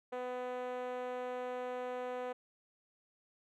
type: tone with band-pass filter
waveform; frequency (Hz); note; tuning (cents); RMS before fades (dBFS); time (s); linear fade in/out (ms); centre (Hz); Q
5% pulse; 250; B3; +21; -40; 0.12-2.33; 10; 530; 2.4
effects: none